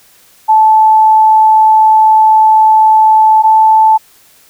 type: tone pair in turn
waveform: sine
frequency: 872 / 876.1 Hz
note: A5 / A5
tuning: -16 / -8 cents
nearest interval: unison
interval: 8 cents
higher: second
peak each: -3 dBFS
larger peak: neither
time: 0.48-3.43 / 3.43-3.98 s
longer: first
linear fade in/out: 20 ms
effects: white hiss -45 dBFS RMS until 4.49 s